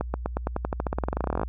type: accelerating click train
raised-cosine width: 1 ms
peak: -12 dBFS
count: 26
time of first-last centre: 0.01-1.433 s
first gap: 130 ms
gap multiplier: 0.92
effects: added 60 Hz sine -31 dBFS peak until 1.48 s